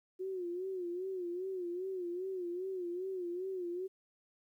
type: tone with vibrato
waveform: sine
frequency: 364 Hz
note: F#4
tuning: 28 cents flat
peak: -36 dBFS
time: 0.19-3.88 s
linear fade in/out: 20 ms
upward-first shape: sine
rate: 2.5 Hz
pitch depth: 93 cents each way
effects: 12-bit